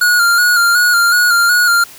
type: tone with vibrato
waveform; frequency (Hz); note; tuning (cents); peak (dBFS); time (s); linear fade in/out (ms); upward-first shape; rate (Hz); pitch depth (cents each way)
square; 1423; F6; +32; -9; 0.01-1.84; 5; square; 2.7; 35
effects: white hiss -37 dBFS RMS until 1.98 s